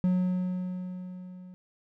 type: tone with level ramp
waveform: triangle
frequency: 182.4 Hz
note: F#3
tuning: 24 cents flat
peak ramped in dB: -19 to -42 dBFS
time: 0.04-1.54 s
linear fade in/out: 0 ms
effects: none